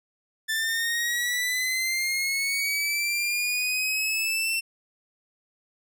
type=linear sweep; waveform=sawtooth; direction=up; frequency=1760 to 2702 Hz; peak=-21 dBFS; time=0.48-4.61 s; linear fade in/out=20 ms; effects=none